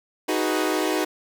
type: chord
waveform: sawtooth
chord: G# minor seventh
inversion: second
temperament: equal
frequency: 311.1 / 370 / 415.3 / 493.9 Hz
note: D#4 / F#4 / G#4 / B4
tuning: 0 / 0 / 0 / 0 cents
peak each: -21 / -22 / -26 / -26 dBFS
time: 0.28-1.05 s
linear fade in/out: 10 ms
effects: none